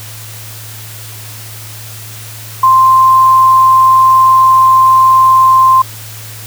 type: tone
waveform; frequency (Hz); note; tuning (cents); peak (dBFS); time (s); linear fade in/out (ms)
sine; 1046.5; C6; 0; -3; 2.63-5.82; 5
effects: added 109 Hz sine -29 dBFS peak until 6.46 s + white hiss -30 dBFS RMS until 6.46 s